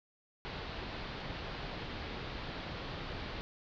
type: low-pass noise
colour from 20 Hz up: pink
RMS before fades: -42 dBFS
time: 0.45-3.41 s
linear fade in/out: 0 ms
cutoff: 4600 Hz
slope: 48 dB/octave
effects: none